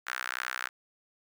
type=tone with high-pass filter; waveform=sawtooth; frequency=62.9 Hz; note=B1; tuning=32 cents sharp; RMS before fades=-36 dBFS; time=0.06-0.69 s; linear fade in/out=20 ms; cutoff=1500 Hz; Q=3.4; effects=none